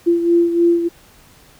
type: beating tone pair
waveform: sine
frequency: 341.3 / 344.6 Hz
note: F4 / F4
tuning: -40 / -23 cents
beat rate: 3.3 Hz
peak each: -12 / -19 dBFS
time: 0.06-0.89 s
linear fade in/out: 20 ms
effects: pink hiss -48 dBFS RMS until 1.59 s